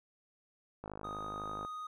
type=click train; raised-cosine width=1 ms; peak=-29 dBFS; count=43; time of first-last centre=0.84-1.649 s; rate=51.9 Hz
type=tone; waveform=triangle; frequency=1244.5 Hz; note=D#6; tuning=in tune; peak=-38 dBFS; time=1.04-1.87 s; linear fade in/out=5 ms
effects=none